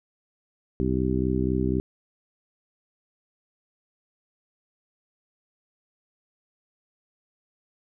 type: harmonic tone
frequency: 64 Hz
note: C2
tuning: 38 cents flat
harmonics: 1 / 2 / 3 / 4 / 5 / 6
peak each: -29 / -29 / -29 / -29 / -29 / -29 dBFS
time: 0.8-1.8 s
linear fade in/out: 0 ms
effects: none